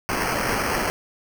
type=noise with sample-and-hold; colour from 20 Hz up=violet; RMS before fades=-24 dBFS; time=0.09-0.9 s; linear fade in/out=0 ms; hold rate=3675 Hz; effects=none